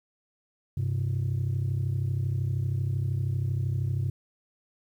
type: tone pair together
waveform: sine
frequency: 98 / 130.81 Hz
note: G2 / C3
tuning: 0 / 0 cents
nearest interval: perfect fourth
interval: 500 cents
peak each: -26 dBFS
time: 0.77-4.1 s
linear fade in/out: 5 ms
effects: tanh soft clip ceiling -22 dBFS + 10-bit